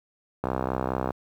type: click train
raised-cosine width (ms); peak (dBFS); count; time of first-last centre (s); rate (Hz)
1; -12; 44; 0.44-1.106; 64.6
effects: high-pass 60 Hz 12 dB/octave + 9-bit